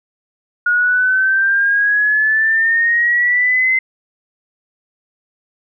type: exponential sweep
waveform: sine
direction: up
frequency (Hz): 1438 to 2068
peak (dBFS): -11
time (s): 0.66-3.79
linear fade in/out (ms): 5
effects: none